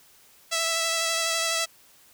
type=tone with vibrato; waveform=5% pulse; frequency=659.3 Hz; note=E5; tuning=in tune; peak=-12 dBFS; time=0.51-1.66 s; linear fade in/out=20 ms; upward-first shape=sine; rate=12 Hz; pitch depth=15 cents each way; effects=white hiss -56 dBFS RMS until 2.13 s